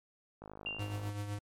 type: click train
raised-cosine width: 1 ms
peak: -33 dBFS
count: 36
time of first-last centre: 0.42-1.093 s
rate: 52 Hz
type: tone with exponential decay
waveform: sine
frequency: 2782 Hz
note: F7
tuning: 7 cents flat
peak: -33 dBFS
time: 0.66-1.17 s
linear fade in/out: 2 ms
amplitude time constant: 110 ms
type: tone with tremolo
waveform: square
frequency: 102.7 Hz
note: G#2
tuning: 19 cents flat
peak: -35 dBFS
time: 0.79-1.39 s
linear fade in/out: 5 ms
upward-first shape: triangle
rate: 7.9 Hz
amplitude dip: 55%
effects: MP3 64 kbps